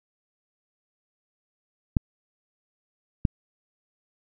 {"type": "clicks", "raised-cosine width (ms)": 5, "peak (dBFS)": -7, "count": 2, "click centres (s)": [1.968, 3.252], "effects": []}